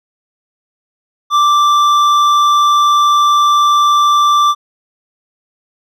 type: tone with hard clipping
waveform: sine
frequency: 1174.7 Hz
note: D6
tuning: in tune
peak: -9 dBFS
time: 1.3-4.55 s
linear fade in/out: 50 ms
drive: 8 dB
effects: none